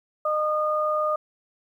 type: tone pair together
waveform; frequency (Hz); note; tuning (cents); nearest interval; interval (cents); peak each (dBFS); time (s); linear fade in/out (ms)
sine; 611 / 1222; D#5 / D#6; -32 / -32; octave; 1200; -24; 0.25-1.16; 5
effects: 10-bit